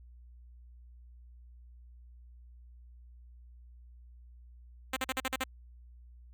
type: tone bursts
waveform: 5% pulse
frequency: 261.6 Hz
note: C4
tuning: in tune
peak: -19 dBFS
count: 7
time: 4.93-5.439 s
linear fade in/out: 5 ms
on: 35 ms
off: 44 ms
effects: added 60 Hz sine -51 dBFS peak until 6.33 s